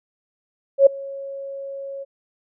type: tone with ADSR envelope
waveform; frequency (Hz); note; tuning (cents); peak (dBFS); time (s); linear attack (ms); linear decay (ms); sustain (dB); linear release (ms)
sine; 550; C#5; -14; -5; 0.78-2.05; 84; 7; -24; 27
effects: none